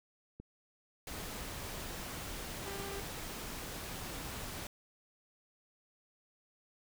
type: click train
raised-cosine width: 3 ms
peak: -34 dBFS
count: 4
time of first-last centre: 0.4-2.8 s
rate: 1.25 Hz
type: noise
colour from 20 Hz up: pink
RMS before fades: -43 dBFS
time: 1.07-4.67 s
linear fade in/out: 2 ms
type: tone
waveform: sawtooth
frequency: 395.9 Hz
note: G4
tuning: 17 cents sharp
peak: -39 dBFS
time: 2.66-3 s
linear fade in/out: 2 ms
effects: none